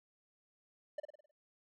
triangle tone with echo, 598 Hz, D5, 31 cents sharp, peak -34 dBFS, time 0.98-1 s, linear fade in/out 5 ms, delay 52 ms, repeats 6, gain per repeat -6 dB, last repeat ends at 1.312 s, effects none

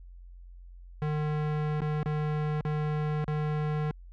square tone with dropouts, 151.3 Hz, D#3, 48 cents flat, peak -28 dBFS, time 1.02-3.91 s, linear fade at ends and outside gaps 0 ms, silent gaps 1.805-1.818 / 2.03-2.059 / 2.609-2.651 / 3.243-3.28 s, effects added 44 Hz sine -45 dBFS peak until 4.12 s + low-pass 2000 Hz 12 dB/octave

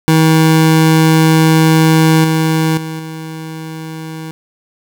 25% pulse tone with level steps, 159.5 Hz, D#3, 43 cents sharp, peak -3 / -7 / -17 / -20 dBFS, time 0.08-4.31 s, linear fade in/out 0 ms, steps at 2.24 / 2.77 / 2.99 s, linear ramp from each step 5 ms, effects none

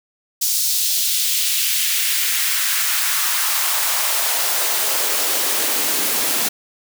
white noise with high-pass filter sweep, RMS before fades -19 dBFS, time 0.41-6.49 s, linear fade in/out 10 ms, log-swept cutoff 5200 to 210 Hz, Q 1.4, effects none

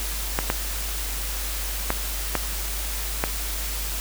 clicks, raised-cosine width 0.5 ms, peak -6 dBFS, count 5, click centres 0.389 / 0.501 / 1.904 / 2.353 / 3.239 s, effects added 50 Hz sine -29 dBFS peak until 4 s + white hiss -31 dBFS RMS until 4 s

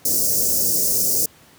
white band-stop noise, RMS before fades -19 dBFS, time 0.05-1.26 s, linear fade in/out 5 ms, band 590 to 5100 Hz, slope 48 dB/octave, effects pink hiss -50 dBFS RMS until 1.58 s + high-pass 80 Hz 12 dB/octave

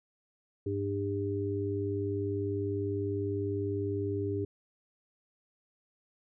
harmonic tone, 100 Hz, G2, 35 cents sharp, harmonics 1 / 3 / 4, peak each -34 / -36 / -33 dBFS, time 0.66-4.45 s, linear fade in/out 5 ms, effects none

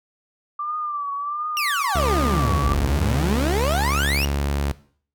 sine tone with vibrato, 1174.7 Hz, D6, in tune, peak -24 dBFS, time 0.59-2.74 s, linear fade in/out 5 ms, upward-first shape triangle, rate 1.4 Hz, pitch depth 85 cents each way
30% pulse exponential two-way sweep, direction down then up, 2882 to 41.79 to 2882 Hz, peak -19 dBFS, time 1.57-4.25 s, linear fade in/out 0 ms, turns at 2.75 s
sawtooth tone, 70.8 Hz, C#2, 37 cents sharp, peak -17 dBFS, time 1.95-4.72 s, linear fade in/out 5 ms
effects noise-tail reverb RT60 0.5 s tail -18 dB re dry

